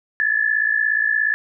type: tone pair together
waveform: sine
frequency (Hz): 1703 / 1760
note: G#6 / A6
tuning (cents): +43 / 0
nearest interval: minor second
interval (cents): 57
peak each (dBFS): -19 / -19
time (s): 0.2-1.34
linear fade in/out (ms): 0
effects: none